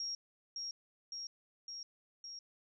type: tone with echo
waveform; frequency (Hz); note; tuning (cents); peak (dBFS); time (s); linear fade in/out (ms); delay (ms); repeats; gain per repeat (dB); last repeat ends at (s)
sine; 5588; F8; 0; -37; 0-0.15; 2; 560; 4; -2; 2.39
effects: none